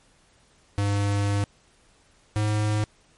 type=tone pair in turn; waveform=square; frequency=101.2 / 106.08 Hz; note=G#2 / G#2; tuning=-44 / +37 cents; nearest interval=minor second; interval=81 cents; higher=second; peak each=-22 dBFS; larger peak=neither; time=0.78-1.44 / 2.36-2.84 s; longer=first; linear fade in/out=0 ms; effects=pink hiss -60 dBFS RMS until 3.17 s + MP3 48 kbps